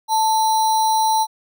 sine tone with sample-and-hold, 880 Hz, A5, in tune, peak -14 dBFS, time 0.08-1.27 s, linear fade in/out 50 ms, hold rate 4900 Hz, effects none

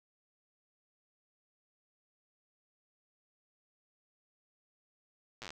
slowing click train, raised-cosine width 0.2 ms, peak -26 dBFS, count 9, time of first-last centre 5.42-5.505 s, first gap 8 ms, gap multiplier 1.08, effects none

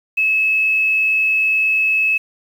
sine tone with quantisation, 2591 Hz, E7, 30 cents flat, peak -13 dBFS, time 0.17-2.18 s, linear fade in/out 10 ms, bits 7, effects none

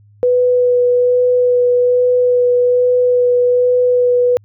sine tone with vibrato, 493.9 Hz, B4, in tune, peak -9 dBFS, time 0.23-4.37 s, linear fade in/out 0 ms, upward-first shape sine, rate 1.2 Hz, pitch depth 10 cents each way, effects added 103 Hz sine -44 dBFS peak until 4.44 s

